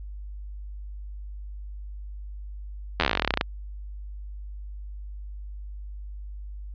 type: slowing click train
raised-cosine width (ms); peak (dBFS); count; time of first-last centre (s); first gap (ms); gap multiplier
0.3; -5; 20; 3-3.411; 11; 1.07
effects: added 50 Hz sine -35 dBFS peak until 6.74 s + resampled to 11025 Hz